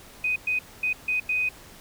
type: tone bursts at uneven times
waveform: sine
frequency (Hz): 2500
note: D#7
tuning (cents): +8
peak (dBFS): -22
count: 5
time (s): 0.24-0.36 / 0.47-0.59 / 0.83-0.93 / 1.08-1.2 / 1.29-1.49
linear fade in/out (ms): 5
effects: pink hiss -48 dBFS RMS until 1.8 s